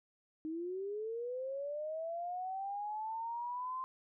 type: linear sweep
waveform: sine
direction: up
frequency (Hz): 308.4 to 1046.5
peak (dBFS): -37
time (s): 0.45-3.84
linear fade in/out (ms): 0
effects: none